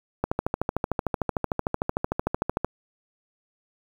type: click train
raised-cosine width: 1 ms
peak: -9 dBFS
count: 33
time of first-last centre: 0.24-2.646 s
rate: 13.3 Hz
effects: 7-bit